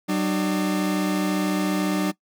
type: tone pair together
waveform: 40% pulse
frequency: 189.91 / 302 Hz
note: F#3 / D4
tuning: +45 / +48 cents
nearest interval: minor sixth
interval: 803 cents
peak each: -23 dBFS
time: 0.08-2.12 s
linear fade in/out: 20 ms
effects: noise-tail reverb RT60 0.1 s tail -20 dB re dry